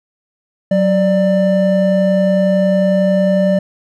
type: tone pair together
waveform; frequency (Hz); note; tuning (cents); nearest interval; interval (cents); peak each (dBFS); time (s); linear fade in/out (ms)
triangle; 187.2 / 592.6; F#3 / D5; +20 / +15; octave + minor sixth; 1995; -11; 0.71-3.59; 5
effects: none